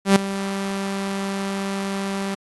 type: tone with ADSR envelope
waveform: sawtooth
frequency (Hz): 196.1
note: G3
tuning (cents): +1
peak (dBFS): -5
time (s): 0.05-2.35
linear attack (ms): 110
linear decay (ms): 5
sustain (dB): -15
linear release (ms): 11
effects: AAC 32 kbps